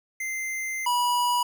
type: tone pair in turn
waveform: square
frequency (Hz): 2081 / 974.2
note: C7 / B5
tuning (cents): -10 / -24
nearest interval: octave + minor second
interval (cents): 1314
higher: first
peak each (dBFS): -29 / -22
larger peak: second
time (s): 0.2-0.86 / 0.86-1.43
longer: first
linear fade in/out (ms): 5
effects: none